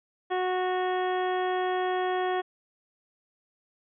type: harmonic tone with a mistuned harmonic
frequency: 367.4 Hz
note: F#4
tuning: 12 cents flat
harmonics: 1 / 2 / 3 / 4 / 5 / 6 / 7 / 8 / 9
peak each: -28 / -29 / -36 / -41 / -37 / -49 / -50 / -51 / -44 dBFS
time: 0.3-2.42 s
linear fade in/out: 20 ms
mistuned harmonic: 8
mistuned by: -42 cents
effects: none